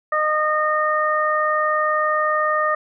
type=harmonic tone; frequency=613 Hz; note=D#5; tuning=26 cents flat; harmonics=1 / 2 / 3; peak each=-22 / -19 / -24 dBFS; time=0.12-2.75 s; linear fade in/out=5 ms; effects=none